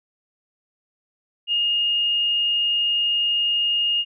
sine tone, 2844 Hz, F7, 31 cents sharp, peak -18 dBFS, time 1.47-4.05 s, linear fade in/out 50 ms, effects none

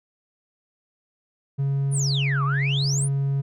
triangle tone, 138.3 Hz, C#3, 4 cents flat, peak -18 dBFS, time 1.58-3.42 s, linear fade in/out 20 ms
sine exponential two-way sweep, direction down then up, 10450 to 1088 to 10450 Hz, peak -24 dBFS, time 1.91-3.09 s, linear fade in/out 50 ms, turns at 2.44 s
effects tanh soft clip ceiling -13 dBFS

